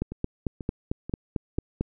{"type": "two click trains", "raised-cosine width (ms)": 3, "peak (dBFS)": [-13, -22], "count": [9, 4], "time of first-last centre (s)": [[0.02, 1.81], [0.12, 1.583]], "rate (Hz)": [4.47, 2.05], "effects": []}